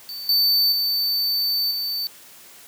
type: tone with level steps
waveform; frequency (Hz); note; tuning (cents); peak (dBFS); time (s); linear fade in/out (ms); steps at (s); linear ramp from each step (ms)
square; 4550; C#8; +44; -31 / -16 / -20 / -24; 0.09-2.07; 0; 0.29 / 0.72 / 1.71; 2
effects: white hiss -46 dBFS RMS until 2.67 s + high-pass 100 Hz 12 dB/octave